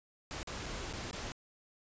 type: noise with dropouts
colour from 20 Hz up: pink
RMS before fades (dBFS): -41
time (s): 0.31-1.32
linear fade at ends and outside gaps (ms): 0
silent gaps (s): 0.43-0.473 / 0.659-0.663 / 0.928-0.936 / 1.111-1.13
effects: resampled to 16000 Hz